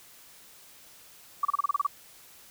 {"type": "tone bursts", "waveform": "sine", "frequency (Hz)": 1147, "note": "D6", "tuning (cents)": -41, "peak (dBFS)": -21, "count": 9, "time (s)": [1.43, 1.867], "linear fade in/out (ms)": 5, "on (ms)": 21, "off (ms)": 31, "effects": ["white hiss -53 dBFS RMS until 2.5 s"]}